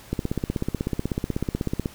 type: click train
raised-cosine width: 3 ms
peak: -11 dBFS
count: 29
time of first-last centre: 0.13-1.858 s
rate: 16.2 Hz
effects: pink hiss -47 dBFS RMS until 1.94 s